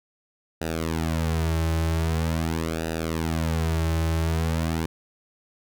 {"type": "tone with flanger", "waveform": "sawtooth", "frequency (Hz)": 81.2, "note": "E2", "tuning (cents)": -26, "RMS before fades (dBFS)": -25, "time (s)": [0.61, 4.86], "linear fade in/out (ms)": 5, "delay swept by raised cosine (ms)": [0.91, 4.31], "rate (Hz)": 0.44, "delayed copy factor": -0.9, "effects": []}